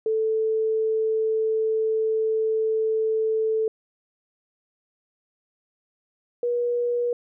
sine tone pair in turn, 440 / 481.6 Hz, A4 / B4, 0 / -44 cents, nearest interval major second, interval 156 cents, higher second, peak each -20 / -21 dBFS, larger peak first, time 0.06-3.68 / 6.43-7.13 s, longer first, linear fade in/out 2 ms, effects none

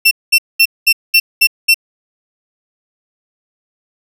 30% pulse tone bursts, 2701 Hz, E7, 42 cents sharp, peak -3 dBFS, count 7, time 0.05-1.744 s, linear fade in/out 10 ms, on 62 ms, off 210 ms, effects none

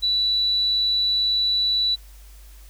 sine tone, 3951 Hz, B7, in tune, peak -18 dBFS, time 0.02-1.96 s, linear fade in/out 20 ms, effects added 50 Hz sine -42 dBFS peak until 2.69 s + white hiss -53 dBFS RMS until 2.69 s

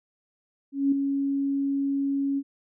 sine tone with ADSR envelope, 277.2 Hz, C#4, in tune, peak -17 dBFS, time 0.72-2.43 s, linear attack 200 ms, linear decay 5 ms, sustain -6 dB, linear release 52 ms, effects none

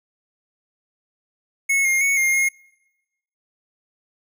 square tone with pitch steps, 2193 / 2131 / 2216 / 2126 / 2146 Hz, C#7 / C7 / C#7 / C7 / C7, -19 / +31 / -1 / +27 / +43 cents, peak -17 dBFS, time 1.69-2.49 s, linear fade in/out 10 ms, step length 160 ms, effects noise-tail reverb RT60 1.0 s tail -26 dB re dry

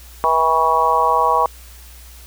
harmonic tone with a mistuned harmonic, 161.9 Hz, E3, 31 cents flat, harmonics 3 / 4 / 5 / 6 / 7, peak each -22 / -22 / -20 / -17 / -17 dBFS, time 0.24-1.46 s, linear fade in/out 0 ms, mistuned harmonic 7, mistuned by -29 cents, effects added 60 Hz sine -39 dBFS peak until 2.26 s + white hiss -44 dBFS RMS until 2.26 s

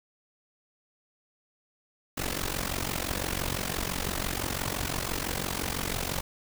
pink noise with amplitude modulation, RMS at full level -28 dBFS, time 2.17-6.21 s, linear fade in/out 10 ms, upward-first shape sine, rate 45.9 Hz, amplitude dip 85%, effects none

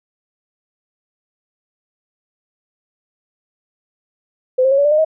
sine tone with pitch steps, 512 / 530.4 / 549.4 / 569.1 / 589.5 / 610.6 / 632.5 Hz, C5 / C5 / C#5 / C#5 / D5 / D#5 / D#5, -38 / +23 / -16 / +45 / +6 / -33 / +28 cents, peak -10 dBFS, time 4.58-5.049 s, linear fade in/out 10 ms, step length 67 ms, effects none

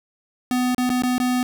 square tone with dropouts, 250 Hz, B3, 21 cents sharp, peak -19 dBFS, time 0.51-1.43 s, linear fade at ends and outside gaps 1 ms, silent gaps 0.747-0.781 / 0.894-0.901 / 1.022-1.035 / 1.181-1.2 s, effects 9-bit

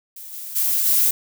violet noise with level steps, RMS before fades -37 / -33 / -20 / -17 dBFS, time 0.16-1.11 s, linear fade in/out 5 ms, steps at 0.32 / 0.55 / 0.85 s, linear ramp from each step 20 ms, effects none

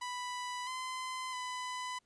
sawtooth tone with pitch steps, 990 / 1027 / 1002 Hz, B5 / C6 / B5, +4 / -33 / +25 cents, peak -34 dBFS, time 0.01-1.99 s, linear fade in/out 10 ms, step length 660 ms, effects pink hiss -75 dBFS RMS until 2.05 s + resampled to 22050 Hz

